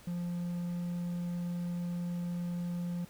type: tone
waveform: triangle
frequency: 174.61 Hz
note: F3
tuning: in tune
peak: -31 dBFS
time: 0.07-3.05 s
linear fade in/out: 5 ms
effects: pink hiss -57 dBFS RMS until 3.09 s